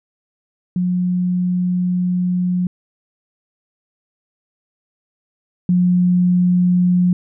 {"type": "tone pair in turn", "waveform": "sine", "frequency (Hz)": [180, 179.12], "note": ["F#3", "F3"], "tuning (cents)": [-47, 44], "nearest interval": "unison", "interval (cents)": 9, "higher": "first", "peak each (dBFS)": [-15, -11], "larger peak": "second", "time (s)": [[0.76, 2.67], [5.69, 7.13]], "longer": "first", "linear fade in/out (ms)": 2, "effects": []}